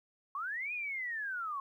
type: linear two-way sweep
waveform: sine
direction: up then down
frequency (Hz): 1069 to 2504 to 1069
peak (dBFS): -35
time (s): 0.35-1.6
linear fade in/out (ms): 2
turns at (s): 0.73
effects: 12-bit